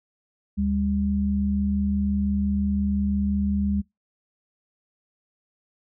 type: tone pair together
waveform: sine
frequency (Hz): 75.1 / 200.9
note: D2 / G3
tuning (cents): +39 / +43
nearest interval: octave + perfect fourth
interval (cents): 1704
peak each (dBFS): -26 / -22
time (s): 0.57-3.82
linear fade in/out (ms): 20
effects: noise-tail reverb RT60 0.2 s tail -26 dB re dry